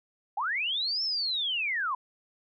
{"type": "linear two-way sweep", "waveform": "sine", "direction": "up then down", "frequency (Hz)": [740, 5410, 958], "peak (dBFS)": -27, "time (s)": [0.37, 1.95], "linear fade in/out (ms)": 5, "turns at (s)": 1.03, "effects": []}